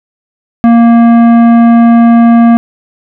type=tone with tanh clipping; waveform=triangle; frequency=233.1 Hz; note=A#3; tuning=in tune; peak=-3 dBFS; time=0.64-2.57 s; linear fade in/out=0 ms; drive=17 dB; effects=none